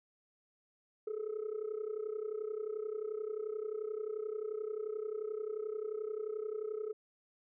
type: tone with amplitude modulation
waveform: sine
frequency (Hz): 429.8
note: A4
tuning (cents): -41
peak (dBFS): -31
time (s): 1.07-6.93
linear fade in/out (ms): 5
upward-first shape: sine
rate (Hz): 31.4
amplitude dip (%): 85
effects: tanh soft clip ceiling -32 dBFS